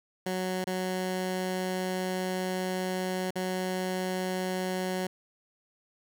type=tone with dropouts; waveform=15% pulse; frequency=185 Hz; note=F#3; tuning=in tune; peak=-23 dBFS; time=0.26-5.07 s; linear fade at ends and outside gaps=5 ms; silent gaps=0.643-0.67 / 3.307-3.356 s; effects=none